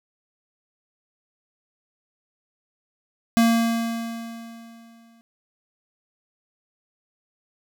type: tone with exponential decay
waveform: square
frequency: 230 Hz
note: A#3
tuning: 23 cents flat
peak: -14 dBFS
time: 3.37-5.21 s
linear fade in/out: 0 ms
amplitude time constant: 400 ms
effects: none